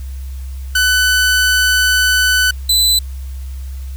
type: tone pair in turn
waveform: sawtooth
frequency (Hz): 1500 / 4005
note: F#6 / B7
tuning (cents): +23 / +23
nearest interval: octave + perfect fourth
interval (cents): 1700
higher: second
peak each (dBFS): -7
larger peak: neither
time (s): 0.75-2.51 / 2.69-2.99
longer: first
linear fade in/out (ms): 5
effects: added 66 Hz sine -23 dBFS peak until 3.96 s + white hiss -45 dBFS RMS until 3.96 s